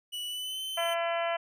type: tone with pitch glide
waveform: 45% pulse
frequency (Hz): 2950 to 3070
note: F#7 to G7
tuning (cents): -6 to -37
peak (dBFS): -34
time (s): 0.12-0.95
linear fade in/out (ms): 20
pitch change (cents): +69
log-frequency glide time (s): 0.27-0.61
type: harmonic tone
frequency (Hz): 337.5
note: E4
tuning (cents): +41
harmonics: 2 / 3 / 4 / 5 / 6 / 7 / 8 / 9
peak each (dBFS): -29 / -37 / -38 / -40 / -41 / -41 / -44 / -42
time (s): 0.77-1.37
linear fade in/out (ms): 10
effects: none